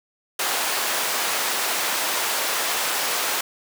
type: high-pass noise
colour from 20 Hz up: pink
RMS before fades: -24 dBFS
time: 0.39-3.41 s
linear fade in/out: 5 ms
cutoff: 670 Hz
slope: 12 dB/octave
effects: none